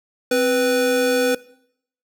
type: tone pair together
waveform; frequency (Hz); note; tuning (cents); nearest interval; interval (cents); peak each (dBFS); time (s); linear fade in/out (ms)
square; 261.6 / 494.4; C4 / B4; 0 / +2; major seventh; 1102; -23 / -17; 0.31-1.35; 5
effects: noise-tail reverb RT60 0.7 s tail -21 dB re dry